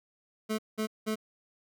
25% pulse tone bursts, 217.1 Hz, A3, 23 cents flat, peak -25 dBFS, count 3, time 0.49-1.158 s, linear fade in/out 20 ms, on 96 ms, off 190 ms, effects none

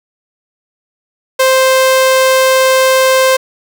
sawtooth tone, 523.3 Hz, C5, in tune, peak -3 dBFS, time 1.39-3.37 s, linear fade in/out 10 ms, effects none

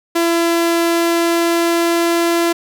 sawtooth tone with pitch glide, 337.2 to 339.2 Hz, E4 to E4, +39 to +50 cents, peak -9 dBFS, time 0.15-2.53 s, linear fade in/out 10 ms, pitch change +11 cents, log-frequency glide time 0.57-2.39 s, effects none

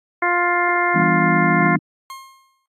harmonic tone, 351 Hz, F4, 9 cents sharp, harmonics 1 / 2 / 3 / 4 / 5 / 6, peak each -24 / -22 / -21 / -24 / -24 / -22 dBFS, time 0.22-1.76 s, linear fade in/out 5 ms
sine chord, E minor seventh, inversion none, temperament just, 164.81 / 197.78 / 247.2 / 296.7 Hz, E3 / G3 / B3 / D4, 0 / +16 / +2 / +18 cents, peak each -20 / -22 / -24 / -24 dBFS, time 0.94-1.79 s, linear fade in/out 20 ms
40% pulse tone with exponential decay, 1068 Hz, C6, 35 cents sharp, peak -29 dBFS, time 2.1-2.66 s, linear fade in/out 1 ms, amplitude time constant 120 ms
effects AAC 48 kbps

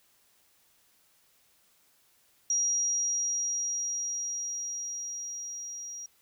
sine tone with level ramp, 5720 Hz, F8, 41 cents sharp, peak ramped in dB -24 to -38 dBFS, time 2.5-6.06 s, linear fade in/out 2 ms, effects white hiss -66 dBFS RMS until 6.21 s

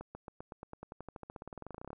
accelerating click train, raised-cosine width 1 ms, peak -30 dBFS, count 29, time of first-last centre 0.01-1.931 s, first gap 140 ms, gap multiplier 0.94, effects none

